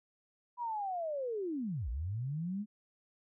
sine linear two-way sweep, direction down then up, 987.8 to 53.4 to 216 Hz, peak -34 dBFS, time 0.57-2.66 s, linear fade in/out 50 ms, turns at 1.89 s, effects none

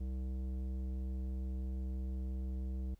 sine tone with tanh clipping, 64.5 Hz, C2, 24 cents flat, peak -38 dBFS, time 0-2.95 s, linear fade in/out 10 ms, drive 13 dB, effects added 42 Hz sine -62 dBFS peak until 2.99 s + pink hiss -75 dBFS RMS until 2.99 s

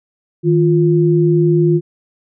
sine tone pair together, 157 / 349.2 Hz, D#3 / F4, +16 / 0 cents, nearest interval octave + major second, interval 1384 cents, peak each -12 dBFS, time 0.43-1.81 s, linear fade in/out 50 ms, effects none

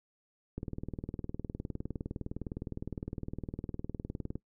click train, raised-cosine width 3 ms, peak -24 dBFS, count 75, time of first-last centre 0.58-4.356 s, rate 19.6 Hz, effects noise-tail reverb RT60 0.1 s tail -20 dB re dry

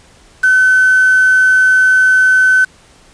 sine tone with quantisation, 1517 Hz, F#6, 43 cents sharp, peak -6 dBFS, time 0.43-2.65 s, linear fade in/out 10 ms, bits 4, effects pink hiss -45 dBFS RMS until 3.13 s + resampled to 22050 Hz

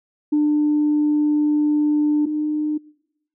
sine tone pair in turn, 298.5 / 302.8 Hz, D4 / D#4, +28 / -47 cents, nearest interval unison, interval 25 cents, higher second, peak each -13 / -19 dBFS, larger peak first, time 0.32-2.26 / 2.26-2.78 s, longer first, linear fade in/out 10 ms, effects noise-tail reverb RT60 0.9 s tail -24 dB re dry + tanh soft clip ceiling -11 dBFS

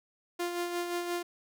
sawtooth tone with tremolo, 349.2 Hz, F4, in tune, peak -26 dBFS, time 0.39-1.23 s, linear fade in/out 10 ms, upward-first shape sine, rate 5.7 Hz, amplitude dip 45%, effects none

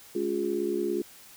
harmonic tone with a mistuned harmonic, 70.6 Hz, C#2, 32 cents sharp, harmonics 3 / 4 / 5 / 6, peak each -36 / -35 / -28 / -32 dBFS, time 0.15-1.02 s, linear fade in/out 5 ms, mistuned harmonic 6, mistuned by -55 cents, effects white hiss -51 dBFS RMS until 1.36 s

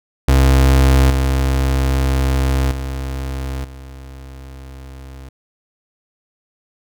35% pulse tone with level steps, 66.4 Hz, C2, 26 cents sharp, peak -7 / -12 / -20 / -31 dBFS, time 0.28-5.29 s, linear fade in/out 5 ms, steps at 1.1 / 2.71 / 3.64 s, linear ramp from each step 5 ms, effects none

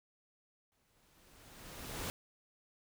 pink noise with exponential growth, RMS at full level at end -39 dBFS, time 0.72-2.1 s, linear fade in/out 0 ms, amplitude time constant 300 ms, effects none

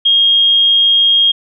sine tone, 3247 Hz, G#7, 40 cents flat, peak -7 dBFS, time 0.05-1.32 s, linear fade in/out 10 ms, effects none

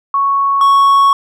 sine / triangle tone pair in turn, 1108.7 / 1108.7 Hz, C#6 / C#6, 0 / 0 cents, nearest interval unison, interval 0 cents, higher neither, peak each -10 / -4 dBFS, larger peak second, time 0.14-0.61 / 0.61-1.13 s, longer second, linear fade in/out 2 ms, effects none

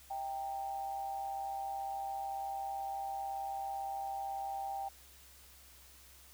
sine tone with amplitude modulation, 787 Hz, G5, 7 cents sharp, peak -34 dBFS, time 0.1-4.89 s, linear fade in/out 10 ms, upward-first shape sine, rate 138 Hz, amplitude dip 55%, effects added 66 Hz sine -62 dBFS peak until 6.33 s + white hiss -59 dBFS RMS until 6.33 s

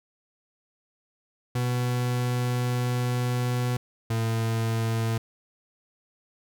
40% pulse tone pair in turn, 123.47 / 113.13 Hz, B2 / A2, 0 / +49 cents, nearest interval major second, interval 151 cents, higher first, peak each -23 dBFS, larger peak neither, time 1.55-3.77 / 4.1-5.18 s, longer first, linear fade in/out 5 ms, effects none

